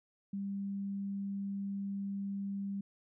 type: tone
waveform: sine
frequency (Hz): 198.2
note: G3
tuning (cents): +19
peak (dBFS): -35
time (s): 0.33-2.81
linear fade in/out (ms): 5
effects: none